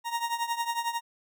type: tone with tremolo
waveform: 40% pulse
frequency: 934 Hz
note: A#5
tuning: 3 cents sharp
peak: -24 dBFS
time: 0.04-1.01 s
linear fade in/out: 50 ms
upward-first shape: triangle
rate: 11 Hz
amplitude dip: 85%
effects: none